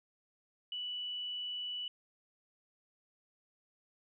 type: tone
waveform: sine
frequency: 2960 Hz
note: F#7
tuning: in tune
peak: -37 dBFS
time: 0.72-1.88 s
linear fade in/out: 2 ms
effects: none